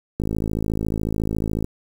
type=click train; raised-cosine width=3 ms; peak=-11 dBFS; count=79; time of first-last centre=0.2-1.644 s; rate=54 Hz; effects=7-bit